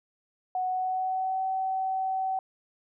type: tone with pitch glide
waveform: sine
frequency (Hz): 740 to 760.8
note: F#5 to F#5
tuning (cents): 0 to +48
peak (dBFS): -26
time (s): 0.55-2.39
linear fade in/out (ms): 2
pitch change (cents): +48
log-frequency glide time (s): 0.67-1.44
effects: none